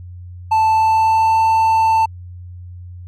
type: tone with pitch glide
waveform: triangle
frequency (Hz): 880 to 890.2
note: A5 to A5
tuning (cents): 0 to +20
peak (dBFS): -9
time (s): 0.51-2.06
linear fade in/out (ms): 10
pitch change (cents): +20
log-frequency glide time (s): 0.68-1.4
effects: added 89 Hz sine -31 dBFS peak until 3.07 s